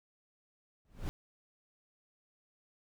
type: noise with exponential growth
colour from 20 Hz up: brown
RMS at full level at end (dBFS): -32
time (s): 0.85-1.09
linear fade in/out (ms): 0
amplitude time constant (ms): 51
effects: none